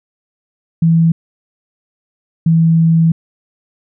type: tone pair in turn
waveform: sine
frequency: 164.81 / 163.9 Hz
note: E3 / E3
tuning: 0 / -10 cents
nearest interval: unison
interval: 10 cents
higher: first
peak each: -7 dBFS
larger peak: neither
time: 0.82-1.12 / 2.46-3.12 s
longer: second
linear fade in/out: 5 ms
effects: none